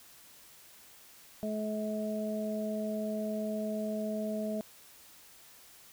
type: harmonic tone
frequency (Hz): 214.1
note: A3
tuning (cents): -47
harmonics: 1 / 2 / 3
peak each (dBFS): -34 / -41 / -36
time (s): 1.43-4.61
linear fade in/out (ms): 0
effects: white hiss -56 dBFS RMS until 5.92 s